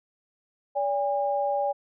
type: tone pair together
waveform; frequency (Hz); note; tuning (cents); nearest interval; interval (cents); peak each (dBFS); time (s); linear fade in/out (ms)
sine; 573 / 810.3; D5 / G#5; -43 / -43; tritone; 600; -26 / -26; 0.75-1.73; 20
effects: none